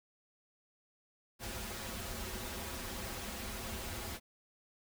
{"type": "noise with comb filter", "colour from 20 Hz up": "pink", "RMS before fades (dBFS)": -42, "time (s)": [1.39, 4.2], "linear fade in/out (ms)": 50, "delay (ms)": 6.7, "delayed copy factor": -0.95, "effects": []}